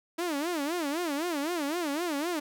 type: tone with vibrato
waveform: sawtooth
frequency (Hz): 315.5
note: D#4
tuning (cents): +24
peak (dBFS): -25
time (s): 0.18-2.4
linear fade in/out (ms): 10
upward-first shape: sine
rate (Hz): 3.9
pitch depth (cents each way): 220
effects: none